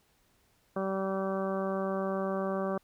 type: harmonic tone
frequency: 192.5 Hz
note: G3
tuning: 31 cents flat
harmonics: 1 / 2 / 3 / 4 / 5 / 6 / 7 / 8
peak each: -34 / -35 / -34 / -41 / -46 / -39 / -49 / -47 dBFS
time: 0.76-2.78 s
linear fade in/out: 5 ms
effects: pink hiss -69 dBFS RMS until 2.83 s